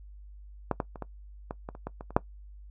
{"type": "clicks", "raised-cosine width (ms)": 1, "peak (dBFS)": [-12, -14, -27, -21, -20, -23, -30, -20, -26, -29, -6], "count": 11, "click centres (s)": [0.713, 0.802, 0.958, 1.023, 1.509, 1.689, 1.751, 1.87, 2.009, 2.106, 2.165], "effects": ["noise-tail reverb RT60 0.1 s tail -19 dB re dry", "added 50 Hz sine -45 dBFS peak until 2.7 s"]}